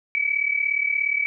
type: tone pair together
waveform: sine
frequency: 2267 / 2304 Hz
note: C#7 / D7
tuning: +38 / -34 cents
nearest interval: unison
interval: 28 cents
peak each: -23 dBFS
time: 0.15-1.26 s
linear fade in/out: 0 ms
effects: none